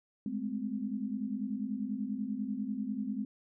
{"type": "tone cluster", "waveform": "sine", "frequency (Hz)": [204.5, 214.7, 258.7], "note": ["G#3", "A3", "C4"], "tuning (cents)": [-26, -42, -19], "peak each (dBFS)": [-38, -37, -37], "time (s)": [0.26, 3.25], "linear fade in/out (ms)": 2, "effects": []}